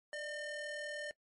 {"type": "ring-modulated tone", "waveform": "square", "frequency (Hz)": 610, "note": "D#5", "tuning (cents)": -34, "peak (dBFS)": -38, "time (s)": [0.13, 1.11], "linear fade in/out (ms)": 0, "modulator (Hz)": 1200, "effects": ["noise-tail reverb RT60 0.1 s tail -21 dB re dry", "MP3 48 kbps"]}